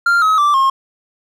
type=tone with pitch steps; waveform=triangle; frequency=1392 / 1276.5 / 1170.5 / 1073.4 Hz; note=F6 / D#6 / D6 / C6; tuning=-6 / +44 / -6 / +44 cents; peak=-8 dBFS; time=0.06-0.7 s; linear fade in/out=5 ms; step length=160 ms; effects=none